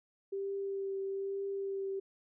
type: tone with vibrato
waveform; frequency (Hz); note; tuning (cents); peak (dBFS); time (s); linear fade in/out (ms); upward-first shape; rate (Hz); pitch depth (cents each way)
sine; 392; G4; 0; -34; 0.32-2; 10; triangle; 1.1; 16
effects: none